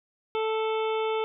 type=harmonic tone; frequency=440 Hz; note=A4; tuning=in tune; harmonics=1 / 2 / 3 / 5 / 6 / 7 / 8; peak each=-26 / -32 / -36 / -40 / -42 / -43 / -44 dBFS; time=0.35-1.24 s; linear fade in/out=0 ms; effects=none